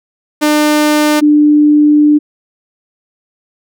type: tone pair in turn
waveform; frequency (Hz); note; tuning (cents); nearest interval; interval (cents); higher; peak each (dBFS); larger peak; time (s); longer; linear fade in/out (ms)
sawtooth / sine; 300 / 297.6; D4 / D4; +37 / +23; unison; 14; first; -4; neither; 0.41-1.21 / 1.21-2.19; second; 20
effects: none